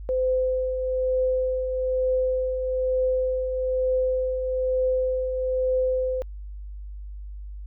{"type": "tone with tremolo", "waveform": "sine", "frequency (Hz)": 513, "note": "C5", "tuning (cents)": -34, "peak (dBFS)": -19, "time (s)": [0.09, 6.22], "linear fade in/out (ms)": 0, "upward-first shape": "triangle", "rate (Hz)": 1.1, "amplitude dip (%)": 50, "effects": ["added 50 Hz sine -34 dBFS peak until 7.66 s"]}